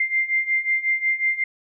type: beating tone pair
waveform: sine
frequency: 2093 / 2098.5 Hz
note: C7 / C7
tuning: 0 / +5 cents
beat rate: 5.5 Hz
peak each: -24 / -21 dBFS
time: 0-1.44 s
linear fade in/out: 5 ms
effects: none